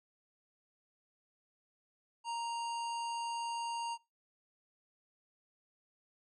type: harmonic tone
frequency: 932.3 Hz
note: A#5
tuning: in tune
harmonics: 1 / 3 / 5 / 7 / 9 / 10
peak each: -36 / -46 / -50 / -54 / -56 / -60 dBFS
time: 2.24-3.98 s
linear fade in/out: 50 ms
effects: noise-tail reverb RT60 0.3 s tail -26 dB re dry